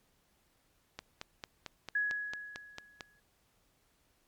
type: click train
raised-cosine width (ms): 0.2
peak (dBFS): -23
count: 10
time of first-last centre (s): 0.99-3.008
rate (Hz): 4.46
type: tone with exponential decay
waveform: sine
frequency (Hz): 1677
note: G#6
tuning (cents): +16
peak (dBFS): -27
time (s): 1.95-3.2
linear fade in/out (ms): 5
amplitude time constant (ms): 270
effects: pink hiss -72 dBFS RMS until 4.27 s + MP3 96 kbps